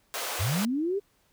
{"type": "high-pass noise", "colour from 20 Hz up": "pink", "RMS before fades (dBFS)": -33, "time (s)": [0.14, 0.65], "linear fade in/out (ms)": 0, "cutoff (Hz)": 470, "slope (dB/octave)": 24}
{"type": "linear sweep", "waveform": "sine", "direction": "up", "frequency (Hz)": [77.78, 415.3], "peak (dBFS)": -25, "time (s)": [0.39, 1], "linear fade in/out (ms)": 20}
{"effects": ["pink hiss -67 dBFS RMS until 1.32 s"]}